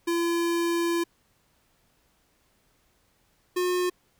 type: tone pair in turn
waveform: square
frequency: 340 / 360.2 Hz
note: F4 / F#4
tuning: -46 / -46 cents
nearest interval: minor second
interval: 100 cents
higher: second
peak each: -24 dBFS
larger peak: neither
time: 0.07-1.04 / 3.56-3.9 s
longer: first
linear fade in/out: 10 ms
effects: pink hiss -67 dBFS RMS until 4.19 s